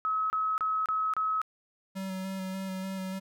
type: tone bursts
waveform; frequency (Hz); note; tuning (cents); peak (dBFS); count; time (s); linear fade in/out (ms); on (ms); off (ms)
sine; 1283; E6; -47; -26; 5; 0.05-1.416; 0; 250; 29
type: tone with vibrato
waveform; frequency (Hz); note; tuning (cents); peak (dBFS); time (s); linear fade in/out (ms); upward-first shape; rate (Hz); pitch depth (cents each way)
square; 190; F#3; +46; -34; 1.95-3.2; 20; square; 3.4; 15
effects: none